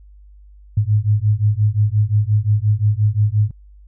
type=beating tone pair; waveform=sine; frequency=102.7 / 108.4 Hz; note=G#2 / A2; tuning=-19 / -25 cents; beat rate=5.7 Hz; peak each=-16 dBFS; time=0.77-3.51 s; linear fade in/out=5 ms; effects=added 50 Hz sine -41 dBFS peak until 3.87 s